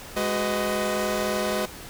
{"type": "tone cluster", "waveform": "sawtooth", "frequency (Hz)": [207.7, 371.7, 504, 623], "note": ["G#3", "F#4", "B4", "D#5"], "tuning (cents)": [0, 8, 35, 2], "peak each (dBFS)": -26, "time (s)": [0.16, 1.66], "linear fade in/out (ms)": 10, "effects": ["pink hiss -41 dBFS RMS until 1.89 s"]}